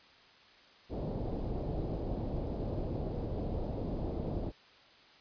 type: low-pass noise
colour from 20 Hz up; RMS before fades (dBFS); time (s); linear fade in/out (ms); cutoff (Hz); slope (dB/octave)
pink; -36; 0.89-4.52; 50; 660; 24
effects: white hiss -59 dBFS RMS until 5.2 s + resampled to 11025 Hz